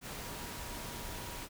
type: tone in noise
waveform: sine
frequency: 957 Hz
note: A#5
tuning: 45 cents sharp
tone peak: -52 dBFS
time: 0.2-1.46 s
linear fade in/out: 50 ms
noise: pink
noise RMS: -43 dBFS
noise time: 0.01-1.49 s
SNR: -12 dB
effects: none